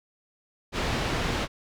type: low-pass noise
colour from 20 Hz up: pink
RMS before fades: -28 dBFS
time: 0.72-1.48 s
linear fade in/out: 50 ms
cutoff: 4200 Hz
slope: 12 dB/octave
effects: none